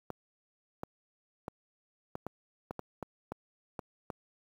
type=clicks; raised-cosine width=1 ms; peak=-23 dBFS; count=11; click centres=0.103 / 0.834 / 1.481 / 2.154 / 2.266 / 2.709 / 2.793 / 3.027 / 3.32 / 3.792 / 4.102 s; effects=high-pass 80 Hz 12 dB/octave + 9-bit